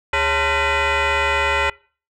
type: tone with frequency modulation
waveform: sine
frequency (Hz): 554.4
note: C#5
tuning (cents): 0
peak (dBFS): -13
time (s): 0.13-1.7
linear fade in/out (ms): 5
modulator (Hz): 482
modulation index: 4.5
effects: noise-tail reverb RT60 0.4 s tail -25 dB re dry + tanh soft clip ceiling -15 dBFS